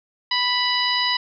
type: harmonic tone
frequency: 987.8 Hz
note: B5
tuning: in tune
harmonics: 1 / 2 / 3 / 4 / 5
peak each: -25 / -25 / -25 / -25 / -25 dBFS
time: 0.31-1.17 s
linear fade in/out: 5 ms
effects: none